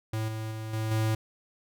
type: tone with level steps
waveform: square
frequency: 110 Hz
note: A2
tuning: in tune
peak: -29 / -33 / -35 / -29 / -25 dBFS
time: 0.13-1.15 s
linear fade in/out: 5 ms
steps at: 0.28 / 0.51 / 0.73 / 0.91 s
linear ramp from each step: 5 ms
effects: none